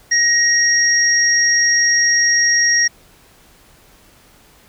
sine tone pair together, 1884 / 5615 Hz, A#6 / F8, +18 / +8 cents, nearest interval octave + perfect fifth, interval 1890 cents, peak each -14 dBFS, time 0.11-2.88 s, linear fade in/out 10 ms, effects pink hiss -49 dBFS RMS until 4.68 s

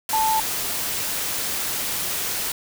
sine tone in noise, 880 Hz, A5, in tune, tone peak -18 dBFS, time 0.13-0.4 s, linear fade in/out 2 ms, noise white, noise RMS -26 dBFS, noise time 0.09-2.52 s, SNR +5 dB, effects none

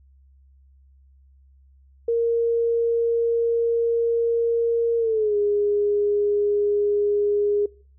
sine tone with pitch glide, 464.7 to 411.6 Hz, A#4 to G#4, -5 to -16 cents, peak -18 dBFS, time 2.08-7.66 s, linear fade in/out 5 ms, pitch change -211 cents, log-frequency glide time 4.98-5.36 s, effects noise-tail reverb RT60 0.5 s tail -24 dB re dry + added 67 Hz sine -51 dBFS peak until 7.98 s

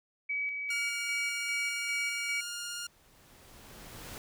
sine tone with tremolo, 2277 Hz, C#7, 46 cents sharp, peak -30 dBFS, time 0.29-2.41 s, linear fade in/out 10 ms, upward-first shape square, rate 2.5 Hz, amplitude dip 35%
10% pulse tone with vibrato, 1413 Hz, F6, 20 cents sharp, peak -28 dBFS, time 0.7-2.87 s, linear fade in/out 5 ms, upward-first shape sine, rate 17 Hz, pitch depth 8 cents each way
pink noise with exponential growth, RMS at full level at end -43 dBFS, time 1.83-4.18 s, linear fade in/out 0 ms, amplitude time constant 510 ms
effects none

